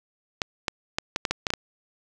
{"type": "clicks", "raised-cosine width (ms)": 0.2, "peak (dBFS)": -7, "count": 9, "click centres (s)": [0.418, 0.682, 0.985, 1.161, 1.252, 1.31, 1.468, 1.504, 1.537], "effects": []}